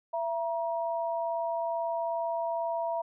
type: tone pair together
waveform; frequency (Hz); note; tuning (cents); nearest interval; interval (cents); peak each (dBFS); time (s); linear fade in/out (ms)
sine; 670.3 / 948; E5 / A#5; +29 / +29; tritone; 600; -30 / -33; 0.13-3.02; 10
effects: none